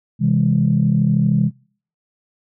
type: chord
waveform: sine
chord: C augmented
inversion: none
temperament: just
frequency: 130.81 / 163.52 / 204.4 Hz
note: C3 / E3 / G#3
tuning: 0 / -14 / -27 cents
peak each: -17 dBFS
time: 0.19-1.51 s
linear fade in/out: 50 ms
effects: noise-tail reverb RT60 0.5 s tail -25 dB re dry + tanh soft clip ceiling -4 dBFS